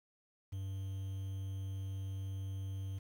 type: tone with quantisation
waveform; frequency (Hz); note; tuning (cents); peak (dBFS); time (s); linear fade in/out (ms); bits
triangle; 96.5; G2; -27; -36; 0.52-2.99; 10; 10
effects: none